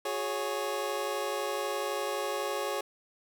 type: chord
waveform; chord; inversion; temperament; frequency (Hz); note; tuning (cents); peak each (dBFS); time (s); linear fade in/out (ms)
25% pulse; F# suspended second; none; equal with one note detuned; 363.4 / 415.3 / 554.4; F#4 / G#4 / C#5; -31 / 0 / 0; -35 / -31 / -30; 0.05-2.81; 5
effects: none